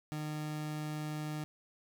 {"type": "tone", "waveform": "30% pulse", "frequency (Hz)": 152.2, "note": "D#3", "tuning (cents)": -38, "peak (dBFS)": -34, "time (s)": [0.12, 1.44], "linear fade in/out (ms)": 0, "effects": []}